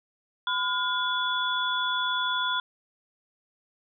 sine tone cluster, 1007 / 1426 / 3426 Hz, B5 / F6 / A7, +33 / +36 / -47 cents, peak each -29 / -29 / -29 dBFS, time 0.47-2.6 s, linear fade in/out 2 ms, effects none

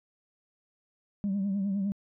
sine tone with vibrato, 197.5 Hz, G3, 13 cents sharp, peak -25 dBFS, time 1.24-1.92 s, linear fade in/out 0 ms, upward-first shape triangle, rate 9.8 Hz, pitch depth 79 cents each way, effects tanh soft clip ceiling -24 dBFS

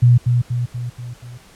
sine tone with echo, 121.6 Hz, B2, 26 cents flat, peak -7 dBFS, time 0.02-0.18 s, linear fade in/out 10 ms, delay 240 ms, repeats 5, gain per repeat -5 dB, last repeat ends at 1.38 s, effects pink hiss -47 dBFS RMS until 1.55 s + low-pass 11000 Hz 12 dB/octave

